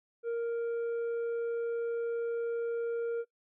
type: tone with tanh clipping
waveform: sine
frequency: 466.2 Hz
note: A#4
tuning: in tune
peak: -31 dBFS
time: 0.23-3.25 s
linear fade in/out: 50 ms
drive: 4 dB
effects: noise-tail reverb RT60 0.1 s tail -22 dB re dry